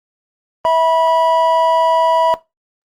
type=tone pair together; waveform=triangle; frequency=652.1 / 977 Hz; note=E5 / B5; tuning=-19 / -19 cents; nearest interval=perfect fifth; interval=700 cents; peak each=-12 dBFS; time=0.65-2.34 s; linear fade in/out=0 ms; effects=noise-tail reverb RT60 0.2 s tail -18 dB re dry + Opus 24 kbps